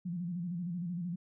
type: tone with vibrato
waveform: sine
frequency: 174.61 Hz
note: F3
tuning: in tune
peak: -34 dBFS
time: 0.05-1.16 s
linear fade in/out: 10 ms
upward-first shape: square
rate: 13 Hz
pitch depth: 72 cents each way
effects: none